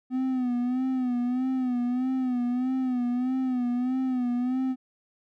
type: tone with vibrato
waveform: triangle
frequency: 251.8 Hz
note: B3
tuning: 34 cents sharp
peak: -22 dBFS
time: 0.1-4.76 s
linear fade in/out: 50 ms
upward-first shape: sine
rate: 1.6 Hz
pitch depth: 66 cents each way
effects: none